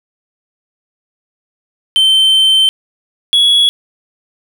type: tone pair in turn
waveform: triangle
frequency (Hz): 3100 / 3362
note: G7 / G#7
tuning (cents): -20 / +20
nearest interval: minor second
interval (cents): 140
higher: second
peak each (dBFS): -5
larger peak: neither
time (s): 1.96-2.69 / 3.33-3.69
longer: first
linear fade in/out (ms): 0
effects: none